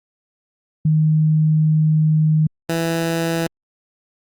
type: tone pair in turn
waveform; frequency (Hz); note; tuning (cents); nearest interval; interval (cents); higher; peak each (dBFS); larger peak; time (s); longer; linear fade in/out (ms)
sine / 15% pulse; 155.56 / 165.6; D#3 / E3; 0 / +8; minor second; 108; second; -12; neither; 0.85-2.47 / 2.69-3.47; first; 5
effects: Opus 48 kbps